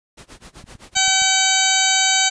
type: noise with tremolo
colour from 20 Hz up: pink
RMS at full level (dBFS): -39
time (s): 0.17-0.95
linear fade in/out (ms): 10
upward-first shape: sine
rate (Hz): 7.8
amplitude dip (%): 95
type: clicks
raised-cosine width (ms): 5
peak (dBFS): -28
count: 5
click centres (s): 0.641 / 0.753 / 0.966 / 1.08 / 1.22
type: harmonic tone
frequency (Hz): 764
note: G5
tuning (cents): -45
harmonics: 1 / 2 / 3 / 4 / 5 / 6 / 8 / 9 / 10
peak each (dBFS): -23 / -23 / -23 / -23 / -23 / -23 / -23 / -23 / -23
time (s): 0.95-2.3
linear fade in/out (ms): 20
effects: resampled to 22050 Hz